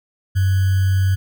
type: tone with sample-and-hold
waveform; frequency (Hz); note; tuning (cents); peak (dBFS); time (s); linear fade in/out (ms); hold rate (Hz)
sine; 95; F#2; +46; -13; 0.35-1.16; 20; 1575
effects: none